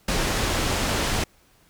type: low-pass noise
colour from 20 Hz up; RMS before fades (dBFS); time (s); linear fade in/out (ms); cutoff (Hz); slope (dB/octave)
pink; -24; 0.08-1.24; 5; 8100; 12
effects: pink hiss -59 dBFS RMS until 1.69 s